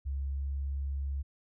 sine tone with pitch glide, 68.7 to 69.22 Hz, C#2 to C#2, -15 to -2 cents, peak -31 dBFS, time 0.05-1.23 s, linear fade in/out 20 ms, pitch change +13 cents, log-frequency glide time 0.29-0.45 s, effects none

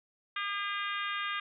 harmonic tone, 404.5 Hz, G#4, 46 cents flat, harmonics 3 / 4 / 5 / 6 / 7 / 8 / 9, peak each -36 / -38 / -40 / -42 / -43 / -44 / -45 dBFS, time 0.36-1.4 s, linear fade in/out 5 ms, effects none

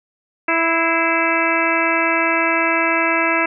harmonic tone with a mistuned harmonic, 329.6 Hz, E4, in tune, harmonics 1 / 2 / 3 / 4 / 5 / 6 / 7 / 8, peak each -23 / -23 / -23 / -23 / -23 / -23 / -23 / -23 dBFS, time 0.48-3.46 s, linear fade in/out 5 ms, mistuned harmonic 6, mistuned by +64 cents, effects none

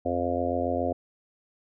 harmonic tone, 87.31 Hz, F2, in tune, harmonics 1 / 3 / 4 / 5 / 6 / 7 / 8, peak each -35 / -31 / -35 / -35 / -31 / -32 / -31 dBFS, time 0.05-0.93 s, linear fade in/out 10 ms, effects none

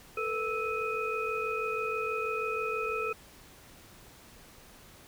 sine tone cluster, 441.8 / 488 / 1312 / 2499 Hz, A4 / B4 / E6 / D#7, +7 / -21 / -9 / +7 cents, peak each -34 / -39 / -34 / -36 dBFS, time 0.17-3.13 s, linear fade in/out 5 ms, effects pink hiss -54 dBFS RMS until 5.07 s

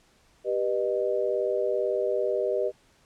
sine chord, G augmented, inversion none, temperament just, 392 / 490 / 612.5 Hz, G4 / B4 / D#5, 0 / -14 / -27 cents, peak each -28 dBFS, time 0.44-2.72 s, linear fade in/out 50 ms, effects pink hiss -62 dBFS RMS until 3.05 s + low-pass 9000 Hz 12 dB/octave

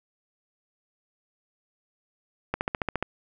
click train, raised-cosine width 0.5 ms, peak -11 dBFS, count 8, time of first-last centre 2.54-3.026 s, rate 14.4 Hz, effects none

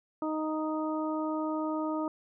harmonic tone, 311.1 Hz, D#4, in tune, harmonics 1 / 2 / 3 / 4, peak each -31 / -36 / -38 / -39 dBFS, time 0.22-2.08 s, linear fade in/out 2 ms, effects none

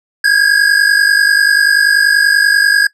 square tone pair together, 1617 / 1667.3 Hz, G#6 / G#6, -47 / +6 cents, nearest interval minor second, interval 53 cents, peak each -11 dBFS, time 0.24-2.87 s, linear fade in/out 5 ms, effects noise-tail reverb RT60 0.1 s tail -19 dB re dry + low-pass 9000 Hz 12 dB/octave

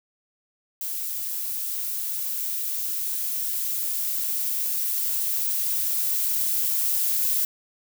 violet noise with level ramp, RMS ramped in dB -30 to -23 dBFS, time 0.81-7.45 s, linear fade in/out 2 ms, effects none

